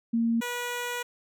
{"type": "tone pair in turn", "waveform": ["sine", "10% pulse"], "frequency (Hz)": [230.5, 485.6], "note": ["A#3", "B4"], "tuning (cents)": [-19, -29], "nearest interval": "octave + minor second", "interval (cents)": 1290, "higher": "second", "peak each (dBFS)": -22, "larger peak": "neither", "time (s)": [[0.13, 0.41], [0.41, 1.03]], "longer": "second", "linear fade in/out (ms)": 10, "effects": []}